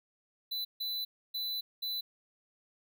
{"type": "tone bursts at uneven times", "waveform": "square", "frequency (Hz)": 3997, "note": "B7", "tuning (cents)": 20, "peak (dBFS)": -34, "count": 4, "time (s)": [[0.51, 0.65], [0.8, 1.05], [1.34, 1.61], [1.82, 2.01]], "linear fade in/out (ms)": 10, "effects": []}